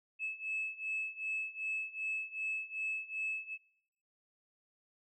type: beating tone pair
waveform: sine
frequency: 2600 / 2602.6 Hz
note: E7 / E7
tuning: -24 / -23 cents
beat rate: 2.6 Hz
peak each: -39 / -37 dBFS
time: 0.19-3.58 s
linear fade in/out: 50 ms
effects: noise-tail reverb RT60 0.9 s tail -23 dB re dry + tanh soft clip ceiling -29 dBFS